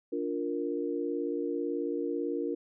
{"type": "chord", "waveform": "sine", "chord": "Bb major", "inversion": "first", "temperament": "just", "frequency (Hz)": [291.4, 349.6, 466.2], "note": ["D4", "F4", "Bb4"], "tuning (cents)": [-13, 2, 0], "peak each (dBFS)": -34, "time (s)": [0.12, 2.55], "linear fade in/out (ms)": 10, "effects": []}